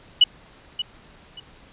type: tone with echo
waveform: sine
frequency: 2948 Hz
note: F#7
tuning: 7 cents flat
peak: -9 dBFS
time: 0.21-0.24 s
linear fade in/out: 5 ms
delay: 580 ms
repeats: 2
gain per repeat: -13 dB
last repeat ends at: 1.4 s
effects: pink hiss -50 dBFS RMS until 1.72 s + resampled to 8000 Hz